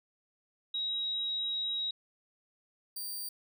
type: tone pair in turn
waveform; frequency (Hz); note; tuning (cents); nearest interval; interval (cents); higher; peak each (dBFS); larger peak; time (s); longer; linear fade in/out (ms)
sine / 5% pulse; 3826 / 4675; A#7 / D8; +44 / -9; minor third; 347; second; -31 / -30; second; 0.74-1.91 / 2.96-3.29; first; 5
effects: none